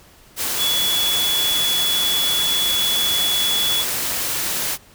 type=tone in noise; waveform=sine; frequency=3400 Hz; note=G#7; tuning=40 cents sharp; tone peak=-18 dBFS; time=0.57-3.85 s; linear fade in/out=50 ms; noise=white; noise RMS=-23 dBFS; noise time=0.36-4.78 s; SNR=+2 dB; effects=pink hiss -49 dBFS RMS until 4.94 s